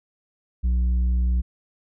sine tone with tanh clipping, 61.1 Hz, B1, 18 cents flat, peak -19 dBFS, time 0.63-1.42 s, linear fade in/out 20 ms, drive 5 dB, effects none

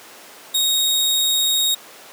sawtooth tone, 3755 Hz, A#7, 12 cents sharp, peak -13 dBFS, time 0.54-1.75 s, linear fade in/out 10 ms, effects pink hiss -41 dBFS RMS until 2.12 s + high-pass 400 Hz 12 dB/octave

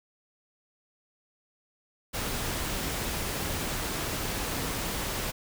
sine tone in noise, 270.1 Hz, C#4, 45 cents flat, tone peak -40 dBFS, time 4.56-4.79 s, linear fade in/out 20 ms, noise pink, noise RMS -32 dBFS, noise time 2.13-5.32 s, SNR -11 dB, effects none

